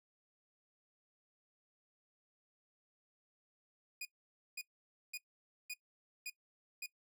sawtooth tone bursts, 2461 Hz, D#7, 20 cents flat, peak -37 dBFS, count 6, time 4.01-6.862 s, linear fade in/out 5 ms, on 42 ms, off 520 ms, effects noise-tail reverb RT60 0.1 s tail -20 dB re dry

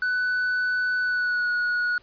triangle tone with pitch glide, 1493 to 1457.2 Hz, F#6 to F#6, +15 to -27 cents, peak -20 dBFS, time 0.02-1.98 s, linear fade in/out 2 ms, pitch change -42 cents, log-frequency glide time 1.01-1.5 s, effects pink hiss -57 dBFS RMS until 2.02 s + resampled to 11025 Hz

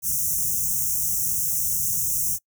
white band-stop noise, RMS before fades -24 dBFS, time 0.02-2.39 s, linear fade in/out 50 ms, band 190 to 5700 Hz, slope 96 dB/octave, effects noise-tail reverb RT60 0.1 s tail -24 dB re dry

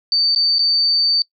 sine tone with dropouts, 4582 Hz, D8, 44 cents flat, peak -13 dBFS, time 0.12-1.22 s, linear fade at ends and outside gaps 1 ms, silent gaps 0.349-0.36 / 0.585-0.592 s, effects noise-tail reverb RT60 0.1 s tail -22 dB re dry

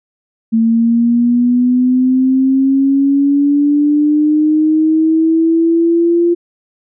sine linear sweep, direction up, 224.4 to 345.7 Hz, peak -8 dBFS, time 0.52-6.35 s, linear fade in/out 20 ms, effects none

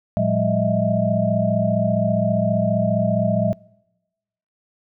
sine tone cluster, 114.2 / 178.8 / 203.1 / 621 / 656 Hz, A#2 / F3 / G#3 / D#5 / E5, -35 / +41 / -38 / -3 / -9 cents, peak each -23 dBFS, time 0.17-3.53 s, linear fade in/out 0 ms, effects noise-tail reverb RT60 1.0 s tail -26 dB re dry

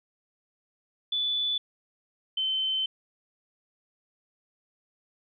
sine tone pair in turn, 3474 / 3075 Hz, A7 / G7, -23 / -34 cents, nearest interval major second, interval 211 cents, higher first, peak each -25 dBFS, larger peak neither, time 1.12-1.58 / 2.37-2.86 s, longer second, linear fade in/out 5 ms, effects none

